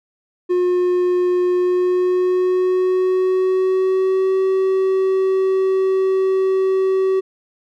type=tone with pitch glide; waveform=triangle; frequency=359.2 to 380.6 Hz; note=F4 to F#4; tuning=+49 to +49 cents; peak=-12 dBFS; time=0.49-7.21 s; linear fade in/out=20 ms; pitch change=+100 cents; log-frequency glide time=1.48-4.38 s; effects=none